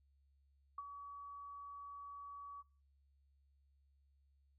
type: tone with ADSR envelope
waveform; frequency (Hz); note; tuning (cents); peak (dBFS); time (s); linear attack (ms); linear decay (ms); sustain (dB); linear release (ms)
sine; 1136; C#6; +42; -40; 0.78-2.63; 4; 32; -8; 30
effects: noise-tail reverb RT60 0.5 s tail -24 dB re dry + added 69 Hz sine -70 dBFS peak until 4.58 s